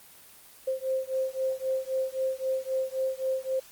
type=beating tone pair; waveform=sine; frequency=523.3 / 527.1 Hz; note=C5 / C5; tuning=0 / +13 cents; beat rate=3.8 Hz; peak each=-30 dBFS; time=0.67-3.6 s; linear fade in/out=10 ms; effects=white hiss -52 dBFS RMS until 3.71 s + Opus 24 kbps